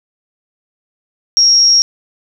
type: tone with amplitude modulation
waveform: sine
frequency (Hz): 5588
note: F8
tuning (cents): 0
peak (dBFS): -4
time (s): 1.37-1.82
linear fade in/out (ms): 0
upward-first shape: sine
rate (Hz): 279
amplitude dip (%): 40
effects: none